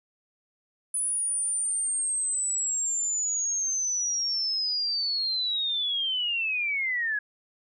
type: linear sweep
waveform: sine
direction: down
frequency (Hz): 9956 to 1652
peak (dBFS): -25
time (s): 0.94-7.19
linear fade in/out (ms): 5
effects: none